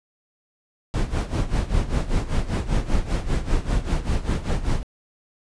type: noise with tremolo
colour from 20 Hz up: brown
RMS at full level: -19 dBFS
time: 0.94-4.83 s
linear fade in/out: 0 ms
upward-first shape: sine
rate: 5.1 Hz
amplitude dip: 80%
effects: resampled to 22050 Hz